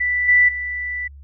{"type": "tone with level steps", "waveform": "sine", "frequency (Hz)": 1975.5, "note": "B6", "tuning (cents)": 0, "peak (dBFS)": [-17, -10, -23], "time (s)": [0, 1.08], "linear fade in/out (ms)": 10, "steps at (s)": [0.28, 0.48], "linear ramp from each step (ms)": 10, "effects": ["added 70 Hz sine -38 dBFS peak until 1.23 s"]}